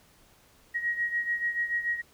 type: beating tone pair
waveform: sine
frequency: 1892 / 1898.9 Hz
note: A#6 / A#6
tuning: +25 / +32 cents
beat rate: 6.9 Hz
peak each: -28 / -33 dBFS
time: 0.74-2.02 s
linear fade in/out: 20 ms
effects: pink hiss -60 dBFS RMS until 2.13 s